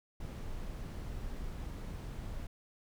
brown noise, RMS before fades -41 dBFS, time 0.2-2.47 s, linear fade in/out 5 ms, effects none

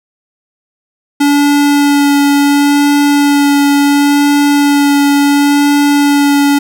square tone with vibrato, 286.2 Hz, D4, 45 cents flat, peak -7 dBFS, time 1.2-6.59 s, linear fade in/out 10 ms, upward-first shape sine, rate 0.71 Hz, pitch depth 11 cents each way, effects 8-bit

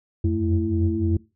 sine tone cluster, 87 / 90.4 / 96.9 / 221.2 / 331.2 Hz, F2 / F#2 / G2 / A3 / E4, -6 / -40 / -20 / +9 / +8 cents, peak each -24 / -24 / -31 / -28 / -24 dBFS, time 0.24-1.17 s, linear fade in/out 5 ms, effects noise-tail reverb RT60 0.3 s tail -22 dB re dry + tanh soft clip ceiling -9 dBFS

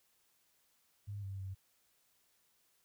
sine tone with pitch steps, 101.7 / 97.3 / 95.5 Hz, G#2 / G2 / G2, -36 / -12 / -45 cents, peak -40 dBFS, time 1.07-1.55 s, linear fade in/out 20 ms, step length 160 ms, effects white hiss -74 dBFS RMS until 2.84 s

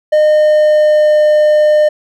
triangle tone with pitch glide, 610 to 605.1 Hz, D#5 to D#5, -34 to -48 cents, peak -4 dBFS, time 0.12-1.89 s, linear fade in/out 10 ms, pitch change -14 cents, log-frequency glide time 0.31-1.24 s, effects none

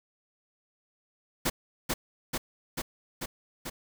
pink noise with echo, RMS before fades -27 dBFS, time 1.45-1.5 s, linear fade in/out 10 ms, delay 440 ms, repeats 5, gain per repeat -2 dB, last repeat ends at 3.7 s, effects none

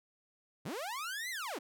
sawtooth linear two-way sweep, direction up then down, 105.7 to 2093 to 216.2 Hz, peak -34 dBFS, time 0.65-1.59 s, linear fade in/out 10 ms, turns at 1.3 s, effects none

